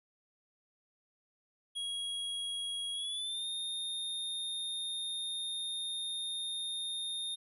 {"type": "tone with pitch glide", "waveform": "square", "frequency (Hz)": [3300, 3662], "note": ["G#7", "A#7"], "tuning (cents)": [-12, -32], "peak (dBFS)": -36, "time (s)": [1.75, 7.36], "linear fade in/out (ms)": 20, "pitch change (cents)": 180, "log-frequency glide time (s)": [2.93, 3.46], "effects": ["resampled to 32000 Hz"]}